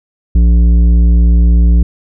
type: tone with tanh clipping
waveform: sine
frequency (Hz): 58.27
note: A#1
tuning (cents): 0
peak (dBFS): -6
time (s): 0.35-1.83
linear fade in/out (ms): 5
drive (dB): 10
effects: none